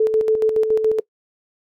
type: tone with tremolo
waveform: sine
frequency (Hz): 437.4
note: A4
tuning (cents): -10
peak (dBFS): -12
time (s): 0-1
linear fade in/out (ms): 5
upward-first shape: square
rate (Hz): 7.1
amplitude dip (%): 50
effects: noise-tail reverb RT60 0.1 s tail -22 dB re dry